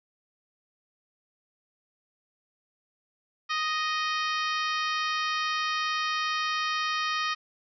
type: harmonic tone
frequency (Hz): 622.3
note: D#5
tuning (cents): 0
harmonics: 2 / 3 / 4 / 5 / 6 / 7 / 8 / 9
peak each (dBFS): -29 / -33 / -35 / -37 / -39 / -40 / -41 / -42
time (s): 3.49-7.35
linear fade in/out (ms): 20
effects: none